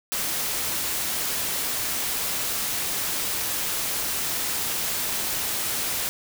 white noise, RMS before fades -27 dBFS, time 0.12-6.09 s, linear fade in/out 0 ms, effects none

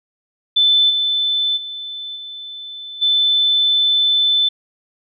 sine tone with level steps, 3520 Hz, A7, in tune, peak -10 / -15 / -26 / -29 / -12 dBFS, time 0.56-4.49 s, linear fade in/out 10 ms, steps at 0.89 / 1.56 / 2.15 / 3.01 s, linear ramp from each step 20 ms, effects none

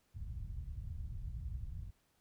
white low-pass noise, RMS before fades -43 dBFS, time 0.14-1.91 s, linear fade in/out 20 ms, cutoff 100 Hz, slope 24 dB/octave, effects pink hiss -75 dBFS RMS until 2.2 s

